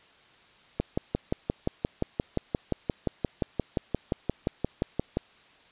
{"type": "click train", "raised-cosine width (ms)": 2, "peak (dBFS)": -12, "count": 26, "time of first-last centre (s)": [0.8, 5.171], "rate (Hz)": 5.72, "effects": ["white hiss -57 dBFS RMS until 5.71 s", "resampled to 8000 Hz"]}